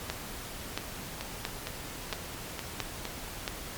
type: two click trains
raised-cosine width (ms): 0.2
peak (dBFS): -13 / -17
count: 6 / 5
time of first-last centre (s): 0.1-3.478 / 1.21-3.053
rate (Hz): 1.48 / 2.17
effects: pink hiss -41 dBFS RMS until 3.77 s + MP3 96 kbps